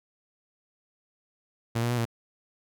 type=tone with pitch steps; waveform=sawtooth; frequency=116 / 119.2 / 121.7 / 116 Hz; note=A#2 / A#2 / B2 / A#2; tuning=-8 / +39 / -25 / -8 cents; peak=-21 dBFS; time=1.75-2.054 s; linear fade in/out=10 ms; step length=76 ms; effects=none